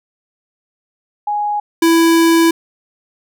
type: tone pair in turn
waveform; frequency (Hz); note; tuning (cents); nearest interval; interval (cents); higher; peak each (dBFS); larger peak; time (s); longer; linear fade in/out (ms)
sine / square; 830.6 / 331.2; G#5 / E4; 0 / +8; octave + major third; 1592; first; -15 / -9; second; 1.27-1.6 / 1.82-2.51; second; 5
effects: none